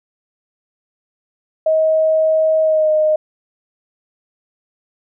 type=tone with pitch glide; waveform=sine; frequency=633 to 617.8 Hz; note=D#5 to D#5; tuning=+30 to -12 cents; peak=-11 dBFS; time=1.66-3.16 s; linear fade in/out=5 ms; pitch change=-42 cents; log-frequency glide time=2.62-2.91 s; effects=none